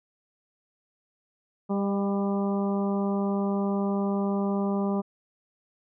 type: harmonic tone with a mistuned harmonic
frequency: 198.7 Hz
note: G3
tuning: 24 cents sharp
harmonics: 1 / 2 / 3 / 4 / 5 / 6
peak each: -25 / -31 / -35 / -37 / -39 / -41 dBFS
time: 1.69-5.02 s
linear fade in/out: 20 ms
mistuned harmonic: 3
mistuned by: +19 cents
effects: none